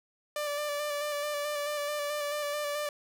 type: tone with vibrato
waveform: sawtooth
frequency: 587.3 Hz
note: D5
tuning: in tune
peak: -27 dBFS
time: 0.36-2.89 s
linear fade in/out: 2 ms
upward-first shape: square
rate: 4.6 Hz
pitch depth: 21 cents each way
effects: none